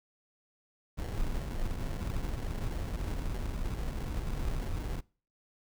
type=noise with sample-and-hold; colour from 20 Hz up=brown; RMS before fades=-34 dBFS; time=0.97-5.01 s; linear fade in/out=20 ms; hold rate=1225 Hz; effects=noise-tail reverb RT60 0.4 s tail -24 dB re dry